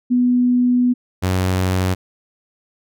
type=tone pair in turn; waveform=sine / sawtooth; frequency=246.9 / 92.8 Hz; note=B3 / F#2; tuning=0 / +6 cents; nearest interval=octave + perfect fourth; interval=1694 cents; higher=first; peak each=-12 dBFS; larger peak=neither; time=0.1-0.94 / 1.22-1.95 s; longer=first; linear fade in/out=20 ms; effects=none